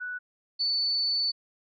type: tone pair in turn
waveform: sine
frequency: 1480 / 4488 Hz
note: F#6 / C#8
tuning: 0 / +21 cents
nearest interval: octave + perfect fifth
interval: 1921 cents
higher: second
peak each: -32 / -24 dBFS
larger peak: second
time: 0-0.19 / 0.59-1.32 s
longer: second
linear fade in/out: 20 ms
effects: none